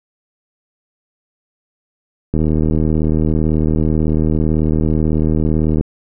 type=click train; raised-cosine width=3 ms; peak=-4 dBFS; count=272; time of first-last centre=2.34-5.81 s; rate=78.1 Hz; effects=none